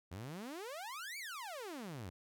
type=exponential two-way sweep; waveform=sawtooth; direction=up then down; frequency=82.41 to 2349 to 82.41 Hz; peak=-40 dBFS; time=0.11-2.1 s; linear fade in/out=10 ms; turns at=1.18 s; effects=none

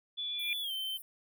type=tone with pitch glide; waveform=sine; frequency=3449 to 3091 Hz; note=A7 to G7; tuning=-35 to -25 cents; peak=-34 dBFS; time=0.17-0.98 s; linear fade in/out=20 ms; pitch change=-190 cents; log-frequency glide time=0.61-0.72 s
type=tone with exponential growth; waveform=sine; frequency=2392 Hz; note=D7; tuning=31 cents sharp; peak=-29 dBFS; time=0.18-0.53 s; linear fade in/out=1 ms; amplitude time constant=76 ms
type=high-pass noise; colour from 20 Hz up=pink; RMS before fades=-48 dBFS; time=0.39-1.02 s; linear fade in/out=2 ms; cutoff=9800 Hz; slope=96 dB/octave
effects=none

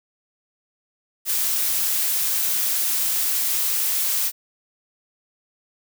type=noise; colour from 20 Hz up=blue; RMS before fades=-22 dBFS; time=1.25-4.32 s; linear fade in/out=50 ms; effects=none

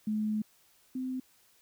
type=tone pair in turn; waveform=sine; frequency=214 / 257.7 Hz; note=A3 / C4; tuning=-48 / -26 cents; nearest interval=minor third; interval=322 cents; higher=second; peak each=-28 / -32 dBFS; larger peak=first; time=0.07-0.42 / 0.95-1.2 s; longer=first; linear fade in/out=5 ms; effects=white hiss -65 dBFS RMS until 1.61 s

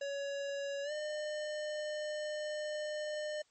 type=tone with pitch glide; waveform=square; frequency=561 to 604.7 Hz; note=C#5 to D#5; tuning=+21 to -50 cents; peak=-37 dBFS; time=0.01-3.42 s; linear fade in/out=5 ms; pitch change=+129 cents; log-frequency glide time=0.83-0.92 s; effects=white hiss -72 dBFS RMS until 3.5 s + MP3 32 kbps

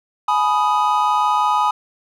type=chord; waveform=triangle; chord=G# minor; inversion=none; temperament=equal with one note detuned; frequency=842.2 / 987.8 / 1244.5 Hz; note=G#5 / B5 / D#6; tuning=+24 / 0 / 0 cents; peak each=-17 dBFS; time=0.28-1.71 s; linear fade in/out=5 ms; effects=none

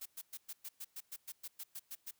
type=noise bursts; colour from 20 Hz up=blue; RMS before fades=-45 dBFS; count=14; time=0.01-2.112 s; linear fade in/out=10 ms; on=48 ms; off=110 ms; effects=white hiss -75 dBFS RMS until 2.19 s

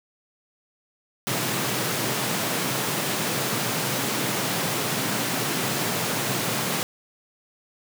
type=high-pass noise; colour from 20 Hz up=pink; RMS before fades=-26 dBFS; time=1.27-6.83 s; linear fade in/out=0 ms; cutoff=110 Hz; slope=96 dB/octave; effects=none

